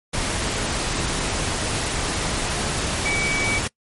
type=tone in noise; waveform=sine; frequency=2283 Hz; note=D7; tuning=50 cents flat; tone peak=-22 dBFS; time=3.05-3.59 s; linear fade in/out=10 ms; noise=pink; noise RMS=-24 dBFS; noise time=0.13-3.68 s; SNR=-1 dB; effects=noise-tail reverb RT60 0.1 s tail -24 dB re dry + MP3 48 kbps